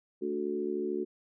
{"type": "harmonic tone with a mistuned harmonic", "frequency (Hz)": 73.42, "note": "D2", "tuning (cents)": 0, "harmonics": [3, 4, 5, 6], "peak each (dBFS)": [-39, -37, -32, -39], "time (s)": [0.21, 1.05], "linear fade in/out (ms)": 20, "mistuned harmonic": 6, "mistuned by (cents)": -16, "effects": []}